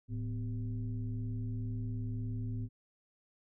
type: tone with frequency modulation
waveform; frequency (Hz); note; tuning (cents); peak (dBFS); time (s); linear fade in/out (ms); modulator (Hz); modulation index
sine; 110; A2; 0; -34; 0.08-2.69; 50; 141; 0.74
effects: none